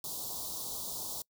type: band-stop noise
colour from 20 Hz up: white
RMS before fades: -39 dBFS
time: 0.04-1.22 s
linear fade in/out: 2 ms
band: 1100 to 3600 Hz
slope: 48 dB/octave
effects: noise-tail reverb RT60 0.1 s tail -25 dB re dry